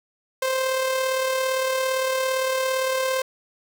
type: tone with amplitude modulation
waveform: sawtooth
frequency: 523 Hz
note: C5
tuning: 1 cent flat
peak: -16 dBFS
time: 0.42-3.22 s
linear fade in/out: 5 ms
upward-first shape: sine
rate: 37.6 Hz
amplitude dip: 35%
effects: none